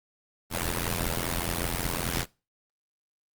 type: noise with amplitude modulation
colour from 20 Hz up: pink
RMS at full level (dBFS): -25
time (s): 0.5-2.26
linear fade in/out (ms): 50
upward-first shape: sine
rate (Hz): 85.1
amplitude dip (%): 100
effects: noise-tail reverb RT60 0.3 s tail -23 dB re dry + Opus 32 kbps